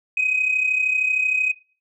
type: tone pair together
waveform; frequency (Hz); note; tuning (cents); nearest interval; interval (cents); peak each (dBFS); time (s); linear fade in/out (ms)
sine; 2489 / 2522; D#7 / D#7; 0 / +23; unison; 23; -23 / -17; 0.17-1.52; 5
effects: noise-tail reverb RT60 0.4 s tail -22 dB re dry + tanh soft clip ceiling -12 dBFS